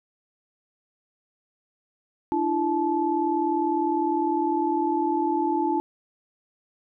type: tone cluster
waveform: sine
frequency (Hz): 298.4 / 338.3 / 868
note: D4 / E4 / A5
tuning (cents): +28 / +45 / -24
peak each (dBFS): -27 / -25 / -25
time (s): 2.32-5.8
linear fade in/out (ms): 0
effects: none